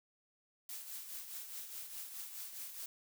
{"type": "noise with tremolo", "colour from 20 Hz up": "blue", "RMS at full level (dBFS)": -44, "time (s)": [0.69, 2.86], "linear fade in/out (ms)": 2, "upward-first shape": "triangle", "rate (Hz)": 4.8, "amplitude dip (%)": 60, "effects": []}